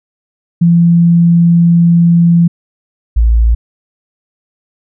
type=tone pair in turn; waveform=sine; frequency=170.2 / 56.8 Hz; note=F3 / A#1; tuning=-44 / -44 cents; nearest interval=octave + perfect fifth; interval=1900 cents; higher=first; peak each=-4 / -5 dBFS; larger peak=first; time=0.61-2.48 / 3.16-3.55 s; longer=first; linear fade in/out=10 ms; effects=none